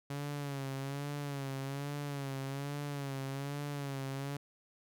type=tone with vibrato; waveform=sawtooth; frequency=140 Hz; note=C#3; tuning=18 cents sharp; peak=-33 dBFS; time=0.1-4.37 s; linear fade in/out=5 ms; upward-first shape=sine; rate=1.2 Hz; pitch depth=61 cents each way; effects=none